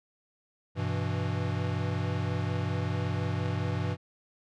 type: chord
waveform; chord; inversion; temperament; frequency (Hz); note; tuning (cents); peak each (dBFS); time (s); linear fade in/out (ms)
square; E minor; first; equal; 98 / 123.47 / 164.81; G2 / B2 / E3; 0 / 0 / 0; -32 / -34 / -35; 0.75-3.97; 50
effects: low-pass 4000 Hz 12 dB/octave